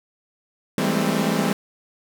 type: tone cluster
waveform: sawtooth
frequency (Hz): 164.2 / 195.4 / 205.1 / 221.3 / 262.3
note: E3 / G3 / G#3 / A3 / C4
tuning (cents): -6 / -5 / -21 / +10 / +4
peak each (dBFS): -22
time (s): 0.78-1.53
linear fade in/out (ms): 2
effects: none